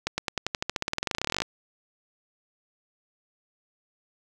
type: accelerating click train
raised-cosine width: 0.2 ms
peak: -9 dBFS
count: 28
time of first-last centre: 0.07-1.42 s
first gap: 110 ms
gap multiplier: 0.93
effects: 7-bit